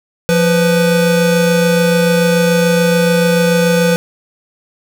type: tone pair together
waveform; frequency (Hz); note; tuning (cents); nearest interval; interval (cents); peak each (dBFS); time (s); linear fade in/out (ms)
square; 174.61 / 496.9; F3 / B4; 0 / +11; octave + tritone; 1811; -13; 0.29-3.96; 0
effects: none